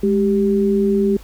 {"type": "tone pair together", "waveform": "sine", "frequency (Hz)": [207.7, 392], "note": ["G#3", "G4"], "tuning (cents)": [0, 0], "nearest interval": "major seventh", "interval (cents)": 1100, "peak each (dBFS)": -16, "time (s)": [0.03, 1.17], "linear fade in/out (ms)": 5, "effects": ["added 50 Hz sine -37 dBFS peak until 1.23 s", "pink hiss -46 dBFS RMS until 1.23 s"]}